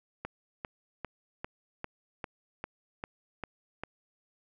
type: click train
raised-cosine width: 0.5 ms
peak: -21 dBFS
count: 10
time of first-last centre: 0.25-3.836 s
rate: 2.51 Hz
effects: none